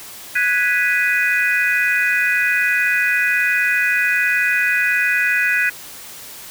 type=chord; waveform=sine; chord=G# minor seventh; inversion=third; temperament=equal; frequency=1480 / 1661.2 / 1975.5 / 2489 Hz; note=F#6 / G#6 / B6 / D#7; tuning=0 / 0 / 0 / 0 cents; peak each=-20 dBFS; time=0.35-5.7 s; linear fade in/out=10 ms; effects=white hiss -36 dBFS RMS until 6.5 s

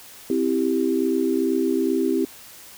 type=chord; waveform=sine; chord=C major; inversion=none; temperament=equal; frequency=261.6 / 329.6 / 392 Hz; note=C4 / E4 / G4; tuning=0 / 0 / 0 cents; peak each=-23 dBFS; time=0.3-2.25 s; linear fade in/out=2 ms; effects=white hiss -44 dBFS RMS until 2.77 s

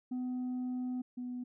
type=tone pair in turn; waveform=sine; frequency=251.5 / 247.8 Hz; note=B3 / B3; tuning=+32 / +6 cents; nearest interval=unison; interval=26 cents; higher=first; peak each=-31 / -36 dBFS; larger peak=first; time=0.11-1.02 / 1.17-1.44 s; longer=first; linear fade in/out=10 ms; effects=tanh soft clip ceiling -33 dBFS

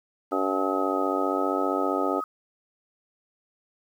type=harmonic tone; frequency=95.1 Hz; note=F#2; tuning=48 cents sharp; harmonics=3 / 4 / 5 / 6 / 7 / 8 / 9; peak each=-29 / -30 / -32 / -32 / -32 / -34 / -35 dBFS; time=0.31-2.21 s; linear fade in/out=20 ms
type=tone with vibrato; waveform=sine; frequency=1270 Hz; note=D#6; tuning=35 cents sharp; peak=-29 dBFS; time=0.32-2.24 s; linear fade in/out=2 ms; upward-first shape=sine; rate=1 Hz; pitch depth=13 cents each way
effects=9-bit

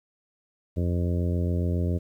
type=harmonic tone; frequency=87.31 Hz; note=F2; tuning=in tune; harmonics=1 / 2 / 3 / 4 / 5 / 6 / 7; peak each=-24 / -30 / -34 / -36 / -38 / -40 / -41 dBFS; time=0.76-1.99 s; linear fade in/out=20 ms; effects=10-bit

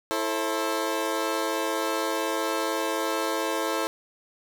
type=chord; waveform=20% pulse; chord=A minor; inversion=second; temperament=equal with one note detuned; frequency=329.6 / 440 / 535.8 Hz; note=E4 / A4 / C5; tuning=0 / 0 / +41 cents; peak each=-25 / -25 / -25 dBFS; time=0.11-3.87 s; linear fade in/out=0 ms; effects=none

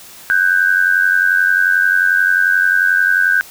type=tone pair together; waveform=sine; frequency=1505.7 / 1597 Hz; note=F#6 / G6; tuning=+30 / +32 cents; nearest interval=minor second; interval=102 cents; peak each=-13 dBFS; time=0.3-3.41 s; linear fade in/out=0 ms; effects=white hiss -38 dBFS RMS until 3.5 s

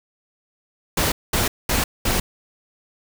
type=noise bursts; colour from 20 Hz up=pink; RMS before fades=-20 dBFS; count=4; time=0.97-2.2 s; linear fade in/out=5 ms; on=150 ms; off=210 ms; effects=none

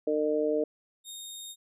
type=harmonic tone; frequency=151.9 Hz; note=D#3; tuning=41 cents flat; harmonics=2 / 3 / 4; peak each=-31 / -27 / -30 dBFS; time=0.07-0.64 s; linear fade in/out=5 ms
type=tone; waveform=20% pulse; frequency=3700 Hz; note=A#7; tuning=14 cents flat; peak=-34 dBFS; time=1.04-1.56 s; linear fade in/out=50 ms
effects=none

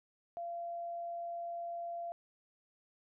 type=tone; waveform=sine; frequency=686 Hz; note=F5; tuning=31 cents flat; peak=-38 dBFS; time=0.37-2.12 s; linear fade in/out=0 ms; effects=none

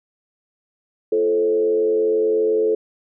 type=tone with frequency modulation; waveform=sine; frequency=436.4 Hz; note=A4; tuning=14 cents flat; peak=-15 dBFS; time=1.12-2.75 s; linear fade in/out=5 ms; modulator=91.5 Hz; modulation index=0.64; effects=none

